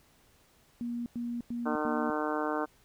sine tone bursts, 238.1 Hz, A#3, 37 cents sharp, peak -32 dBFS, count 4, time 0.81-2.101 s, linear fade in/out 0 ms, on 250 ms, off 97 ms
harmonic tone, 152 Hz, D#3, 40 cents flat, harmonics 2 / 3 / 4 / 5 / 6 / 7 / 8 / 9 / 10, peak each -34 / -36 / -37 / -38 / -39 / -39 / -40 / -41 / -41 dBFS, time 1.65-2.66 s, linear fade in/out 20 ms
effects pink hiss -64 dBFS RMS until 2.84 s

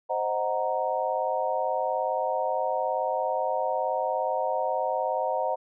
sine chord, C half-diminished seventh, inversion none, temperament equal, 523.3 / 622.3 / 740 / 932.3 Hz, C5 / Eb5 / Gb5 / Bb5, 0 / 0 / 0 / 0 cents, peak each -30 dBFS, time 0.09-5.56 s, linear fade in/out 20 ms, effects none

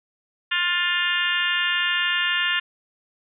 harmonic tone, 352.6 Hz, F4, 17 cents sharp, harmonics 3 / 4 / 5 / 6 / 7 / 8 / 9 / 10, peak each -33 / -28 / -24 / -33 / -31 / -25 / -32 / -33 dBFS, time 0.51-2.6 s, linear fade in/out 10 ms, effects none

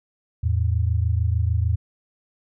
sine tone pair together, 82.41 / 109.09 Hz, E2 / A2, 0 / -14 cents, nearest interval perfect fourth, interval 486 cents, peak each -20 / -22 dBFS, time 0.43-1.76 s, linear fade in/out 10 ms, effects none

